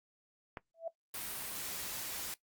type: click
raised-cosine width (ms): 0.5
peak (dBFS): -26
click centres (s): 0.572
type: tone with exponential growth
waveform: sine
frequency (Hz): 661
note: E5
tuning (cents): +5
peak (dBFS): -32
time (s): 0.74-0.88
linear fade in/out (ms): 5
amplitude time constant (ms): 29
type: noise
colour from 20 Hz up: white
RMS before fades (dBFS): -41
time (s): 1.14-2.34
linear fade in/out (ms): 2
effects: noise-tail reverb RT60 0.1 s tail -17 dB re dry + Opus 48 kbps